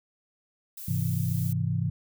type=noise; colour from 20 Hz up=violet; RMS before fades=-40 dBFS; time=0.77-1.53 s; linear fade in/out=5 ms
type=chord; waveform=sine; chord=Ab augmented; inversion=none; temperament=equal with one note detuned; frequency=103.29 / 130.81 / 164.81 Hz; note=Ab2 / C3 / E3; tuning=-9 / 0 / 0 cents; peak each=-29 dBFS; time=0.88-1.9 s; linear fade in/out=5 ms
effects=none